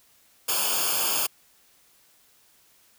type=noise with comb filter; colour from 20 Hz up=white; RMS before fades=-25 dBFS; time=0.48-1.27 s; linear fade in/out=10 ms; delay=0.51 ms; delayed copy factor=-0.95; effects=white hiss -60 dBFS RMS until 2.98 s